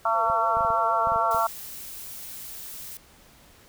harmonic tone, 225.8 Hz, A3, 45 cents sharp, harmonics 3 / 4 / 5 / 6, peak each -26 / -26 / -26 / -26 dBFS, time 0.05-1.47 s, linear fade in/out 5 ms
sine tone with vibrato, 493.9 Hz, B4, in tune, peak -36 dBFS, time 0.12-1.42 s, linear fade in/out 50 ms, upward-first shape triangle, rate 6.4 Hz, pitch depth 170 cents each way
clicks, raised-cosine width 5 ms, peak -27 dBFS, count 9, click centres 0.3 / 0.57 / 0.608 / 0.649 / 0.704 / 1.072 / 1.12 / 1.16 / 1.347 s
blue noise, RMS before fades -39 dBFS, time 1.31-2.97 s, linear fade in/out 0 ms
effects pink hiss -54 dBFS RMS until 3.68 s

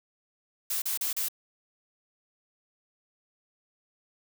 blue noise bursts, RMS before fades -30 dBFS, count 4, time 0.7-1.285 s, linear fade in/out 5 ms, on 120 ms, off 35 ms, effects none

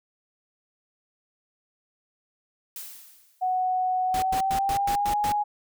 blue noise with exponential decay, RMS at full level -36 dBFS, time 2.76-3.64 s, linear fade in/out 1 ms, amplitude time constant 190 ms
sine tone with pitch glide, 740 to 830.6 Hz, F#5 to G#5, 0 to 0 cents, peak -22 dBFS, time 3.41-5.44 s, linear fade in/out 20 ms, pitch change +200 cents, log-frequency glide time 4.06-5.18 s
pink noise bursts, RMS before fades -33 dBFS, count 7, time 4.14-5.321 s, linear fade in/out 2 ms, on 83 ms, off 100 ms
effects none

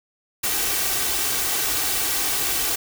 white noise with comb filter, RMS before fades -23 dBFS, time 0.43-2.76 s, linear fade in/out 10 ms, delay 2.6 ms, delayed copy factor +0.55, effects none

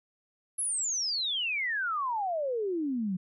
sine exponential sweep, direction down, 11175 to 176.7 Hz, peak -28 dBFS, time 0.58-3.17 s, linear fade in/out 10 ms, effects none

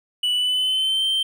triangle tone with pitch glide, 2960 to 3127 Hz, F#7 to G7, 0 to -5 cents, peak -17 dBFS, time 0.23-1.23 s, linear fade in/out 5 ms, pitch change +95 cents, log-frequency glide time 0.34-1.05 s, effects none

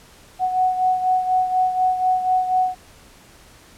sine beating tone pair, 740 / 744.1 Hz, F#5 / F#5, 0 / +10 cents, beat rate 4.1 Hz, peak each -17 / -24 dBFS, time 0.39-2.75 s, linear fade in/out 50 ms, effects pink hiss -48 dBFS RMS until 3.77 s + low-pass 12000 Hz 12 dB/octave

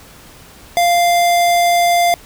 square tone, 696 Hz, F5, 6 cents flat, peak -11 dBFS, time 0.77-2.14 s, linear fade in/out 0 ms, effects pink hiss -41 dBFS RMS until 2.25 s

